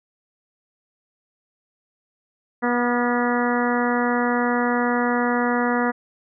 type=harmonic tone with a mistuned harmonic; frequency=242.8 Hz; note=B3; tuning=29 cents flat; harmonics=1 / 2 / 3 / 4 / 5 / 6 / 7 / 8; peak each=-22 / -25 / -27 / -28 / -29 / -30 / -30 / -31 dBFS; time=2.62-5.92 s; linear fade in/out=20 ms; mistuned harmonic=6; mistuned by=-30 cents; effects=none